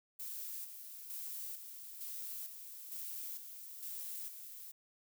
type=noise with tremolo; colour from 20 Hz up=violet; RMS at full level=-44 dBFS; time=0.19-4.72 s; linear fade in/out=10 ms; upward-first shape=square; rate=1.1 Hz; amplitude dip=50%; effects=none